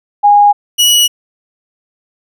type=tone pair in turn; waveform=sine / sawtooth; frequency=821 / 2926 Hz; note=G#5 / F#7; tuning=-20 / -20 cents; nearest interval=octave + minor seventh; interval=2200 cents; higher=second; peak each=-3 dBFS; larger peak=neither; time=0.23-0.53 / 0.78-1.08 s; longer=neither; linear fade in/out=20 ms; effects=none